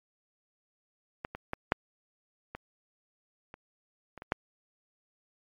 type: clicks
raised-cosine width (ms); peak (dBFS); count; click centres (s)
0.5; -19 / -23 / -17 / -8 / -23 / -29 / -29 / -27 / -11; 9; 1.249 / 1.35 / 1.534 / 1.721 / 2.55 / 3.541 / 4.177 / 4.221 / 4.321
effects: MP3 64 kbps